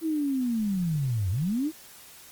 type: linear two-way sweep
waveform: sine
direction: down then up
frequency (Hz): 329.6 to 87.31 to 329.6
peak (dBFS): -24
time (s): 0.01-1.72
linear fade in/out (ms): 50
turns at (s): 1.3
effects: white hiss -49 dBFS RMS until 2.31 s + Opus 24 kbps